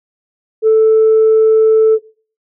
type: tone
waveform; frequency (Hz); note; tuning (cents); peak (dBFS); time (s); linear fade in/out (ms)
sine; 440; A4; 0; -4; 0.62-1.99; 50
effects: noise-tail reverb RT60 0.4 s tail -19 dB re dry + tanh soft clip ceiling -3 dBFS